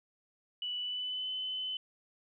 sine tone with pitch glide, 2960 to 3031 Hz, F#7 to F#7, 0 to +41 cents, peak -34 dBFS, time 0.62-1.77 s, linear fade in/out 2 ms, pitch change +41 cents, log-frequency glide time 0.78-1.29 s, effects none

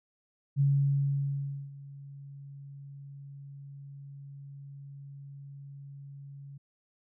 sine tone with ADSR envelope, 139.8 Hz, C#3, 15 cents sharp, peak -21 dBFS, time 0.56-6.58 s, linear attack 43 ms, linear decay 1100 ms, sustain -22 dB, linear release 9 ms, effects none

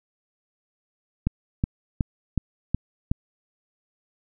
click train, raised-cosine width 5 ms, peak -9 dBFS, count 6, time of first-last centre 1.27-3.115 s, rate 2.71 Hz, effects none

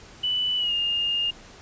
sine tone with pitch glide, 2980 to 2826 Hz, F#7 to F7, +12 to +20 cents, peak -22 dBFS, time 0.23-1.31 s, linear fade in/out 10 ms, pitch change -92 cents, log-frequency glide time 0.57-0.73 s, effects pink hiss -47 dBFS RMS until 1.61 s + resampled to 16000 Hz

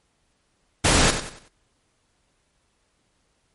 pink noise with echo, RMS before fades -17 dBFS, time 0.84-1.11 s, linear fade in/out 10 ms, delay 94 ms, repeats 4, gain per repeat -9 dB, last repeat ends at 1.486 s, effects pink hiss -68 dBFS RMS until 3.54 s + MP3 48 kbps

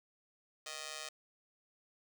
5% pulse tone with amplitude modulation, 622.3 Hz, D#5, in tune, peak -27 dBFS, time 0.66-1.09 s, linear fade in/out 5 ms, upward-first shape sine, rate 144 Hz, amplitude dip 100%, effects none

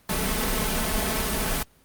pink noise with comb filter, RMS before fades -25 dBFS, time 0.09-1.63 s, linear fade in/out 5 ms, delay 4.6 ms, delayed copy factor +0.8, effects pink hiss -59 dBFS RMS until 1.84 s + Opus 32 kbps

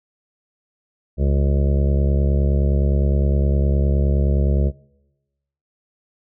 harmonic tone, 69.7 Hz, C#2, 10 cents sharp, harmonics 1 / 2 / 3 / 5 / 6 / 7 / 8 / 9, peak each -16 / -22 / -26 / -30 / -32 / -33 / -34 / -35 dBFS, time 1.17-4.72 s, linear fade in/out 50 ms, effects noise-tail reverb RT60 1.0 s tail -22 dB re dry

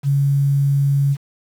sine tone with quantisation, 140 Hz, C#3, 18 cents sharp, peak -13 dBFS, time 0.03-1.17 s, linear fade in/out 50 ms, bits 7, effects none

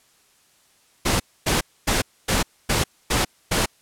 pink noise bursts, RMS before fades -20 dBFS, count 7, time 1.05-3.66 s, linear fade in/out 10 ms, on 150 ms, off 260 ms, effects white hiss -59 dBFS RMS until 3.81 s + low-pass 11000 Hz 12 dB/octave

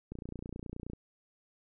click train, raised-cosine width 3 ms, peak -28 dBFS, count 25, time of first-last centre 0.12-0.934 s, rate 29.5 Hz, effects none

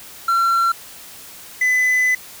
triangle tone pair in turn, 1361 / 2007 Hz, F6 / B6, -45 / +27 cents, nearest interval perfect fifth, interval 672 cents, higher second, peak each -12 dBFS, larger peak neither, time 0.28-0.72 / 1.61-2.15 s, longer second, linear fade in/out 5 ms, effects white hiss -39 dBFS RMS until 2.4 s

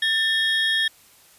triangle tone cluster, 1782 / 3299 / 3710 Hz, A6 / G#7 / A#7, +22 / -12 / -9 cents, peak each -20 / -21 / -27 dBFS, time 0.02-0.88 s, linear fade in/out 5 ms, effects white hiss -53 dBFS RMS until 1.38 s + resampled to 32000 Hz

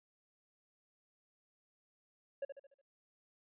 triangle tone with echo, 554.4 Hz, C#5, in tune, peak -34 dBFS, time 2.42-2.45 s, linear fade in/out 5 ms, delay 73 ms, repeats 5, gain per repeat -7 dB, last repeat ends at 2.815 s, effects resampled to 8000 Hz

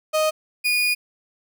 35% pulse tone pair in turn, 622.3 / 2454 Hz, D#5 / D#7, 0 / -25 cents, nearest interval 2 octaves, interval 2375 cents, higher second, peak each -16 dBFS, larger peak neither, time 0.13-0.31 / 0.64-0.95 s, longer second, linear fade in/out 20 ms, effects none

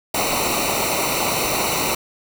pink noise with comb filter, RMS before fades -21 dBFS, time 0.14-1.95 s, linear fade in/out 5 ms, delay 0.6 ms, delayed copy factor -0.85, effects none

